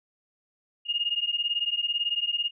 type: beating tone pair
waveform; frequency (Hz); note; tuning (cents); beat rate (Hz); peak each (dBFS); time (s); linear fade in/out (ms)
sine; 2837 / 2855; F7 / F7; +27 / +37; 18; -28; 0.85-2.51; 50
effects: none